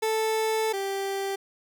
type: tone pair in turn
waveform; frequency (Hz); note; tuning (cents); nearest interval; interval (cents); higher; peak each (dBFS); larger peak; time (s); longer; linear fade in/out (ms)
30% pulse; 440 / 392; A4 / G4; 0 / 0; major second; 200; first; -21 / -25; first; 0.02-0.73 / 0.73-1.36; first; 10
effects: none